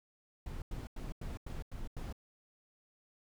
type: noise bursts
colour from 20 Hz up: brown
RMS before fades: -41 dBFS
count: 7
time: 0.46-2.126 s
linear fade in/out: 2 ms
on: 160 ms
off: 91 ms
effects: none